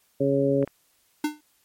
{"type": "harmonic tone", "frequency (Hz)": 138.59, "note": "C#3", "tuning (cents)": 0, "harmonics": [1, 2, 3, 4], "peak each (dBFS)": [-28, -24, -24, -24], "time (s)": [0.2, 0.65], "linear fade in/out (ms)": 10}
{"type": "clicks", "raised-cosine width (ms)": 0.5, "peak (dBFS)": -24, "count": 2, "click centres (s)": [0.627, 0.676]}
{"type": "tone with exponential decay", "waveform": "square", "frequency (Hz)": 300.1, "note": "D4", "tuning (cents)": 38, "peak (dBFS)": -20, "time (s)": [1.24, 1.41], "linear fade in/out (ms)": 5, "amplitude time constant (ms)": 35}
{"effects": ["white hiss -65 dBFS RMS until 1.64 s", "MP3 64 kbps"]}